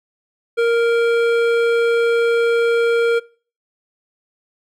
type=tone with hard clipping; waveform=sine; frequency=466.2 Hz; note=A#4; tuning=in tune; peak=-15 dBFS; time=0.57-3.2 s; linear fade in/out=20 ms; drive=12 dB; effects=noise-tail reverb RT60 0.4 s tail -22 dB re dry